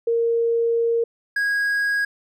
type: tone pair in turn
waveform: sine / triangle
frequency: 463.9 / 1646.5 Hz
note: A#4 / G#6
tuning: -8 / -15 cents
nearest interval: octave + minor seventh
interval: 2193 cents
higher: second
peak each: -17 dBFS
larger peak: neither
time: 0.07-1.04 / 1.36-2.05 s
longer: first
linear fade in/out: 5 ms
effects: none